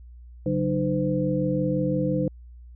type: tone cluster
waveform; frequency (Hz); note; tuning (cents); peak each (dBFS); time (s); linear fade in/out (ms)
sine; 140.8 / 186.6 / 304.9 / 509; C#3 / F#3 / D#4 / C5; +27 / +15 / -35 / -48; -27; 0.46-2.28; 2
effects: added 60 Hz sine -42 dBFS peak until 2.75 s